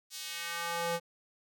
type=tone with high-pass filter sweep; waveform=square; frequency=170 Hz; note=F3; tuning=46 cents flat; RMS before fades=-36 dBFS; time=0.1-1 s; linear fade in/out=50 ms; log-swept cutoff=5100 to 380 Hz; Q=1.1; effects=none